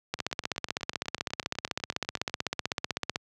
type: two click trains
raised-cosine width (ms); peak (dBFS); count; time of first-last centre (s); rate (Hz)
0.2; -11 / -24; 49 / 18; 0.14-3.159 / 0.19-2.297; 15.9 / 8.07
effects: high-pass 80 Hz 12 dB/octave